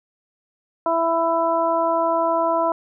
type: harmonic tone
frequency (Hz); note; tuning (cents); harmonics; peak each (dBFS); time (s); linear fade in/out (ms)
331.6; E4; +10; 1 / 2 / 3 / 4; -27 / -20 / -21 / -28; 0.86-2.72; 2
effects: none